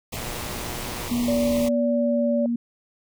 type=band-stop noise; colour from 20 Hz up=pink; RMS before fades=-32 dBFS; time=0.12-1.69 s; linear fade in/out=10 ms; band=1200 to 1900 Hz; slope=96 dB/octave
type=click train; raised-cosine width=0.5 ms; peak=-22 dBFS; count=110; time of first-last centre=0.17-1.078 s; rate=120 Hz
type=tone with pitch glide; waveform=sine; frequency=240.8 to 236.1 Hz; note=B3 to A#3; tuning=-44 to +22 cents; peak=-21 dBFS; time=1.11-2.56 s; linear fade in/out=5 ms; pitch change=-34 cents; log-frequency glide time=1.8-2.41 s
type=tone; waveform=sine; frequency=578 Hz; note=D5; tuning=28 cents flat; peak=-22 dBFS; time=1.28-2.46 s; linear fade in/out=2 ms
effects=none